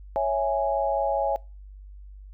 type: chord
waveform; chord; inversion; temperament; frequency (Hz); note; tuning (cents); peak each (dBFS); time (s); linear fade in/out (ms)
sine; C# minor; none; equal; 554.4 / 659.3 / 830.6; C#5 / E5 / G#5; 0 / 0 / 0; -26; 0.16-1.36; 0
effects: noise-tail reverb RT60 0.3 s tail -23 dB re dry + added 49 Hz sine -41 dBFS peak until 2.33 s